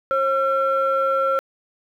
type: tone pair together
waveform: sine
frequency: 538.1 / 1356 Hz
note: C5 / E6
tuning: +48 / +49 cents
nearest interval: octave + major third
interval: 1601 cents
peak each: -19 dBFS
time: 0.11-1.39 s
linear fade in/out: 0 ms
effects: tanh soft clip ceiling -11 dBFS + 9-bit